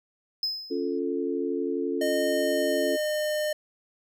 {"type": "tone with exponential decay", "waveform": "triangle", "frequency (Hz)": 5100, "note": "D#8", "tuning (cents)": 42, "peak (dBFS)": -22, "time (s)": [0.43, 0.99], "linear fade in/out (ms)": 2, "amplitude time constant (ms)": 120}
{"type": "chord", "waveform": "sine", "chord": "Db augmented", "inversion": "none", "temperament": "equal", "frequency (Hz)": [277.2, 349.2, 440], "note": ["Db4", "F4", "A4"], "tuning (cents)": [0, 0, 0], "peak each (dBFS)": -30, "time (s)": [0.7, 2.97], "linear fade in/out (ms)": 20}
{"type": "tone with pitch glide", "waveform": "square", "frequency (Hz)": [613, 606.7], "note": ["D#5", "D#5"], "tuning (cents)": [-26, -44], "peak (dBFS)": -26, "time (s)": [2.01, 3.53], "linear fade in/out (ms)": 5, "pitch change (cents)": -18, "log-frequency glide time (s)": [2.25, 3.35]}
{"effects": []}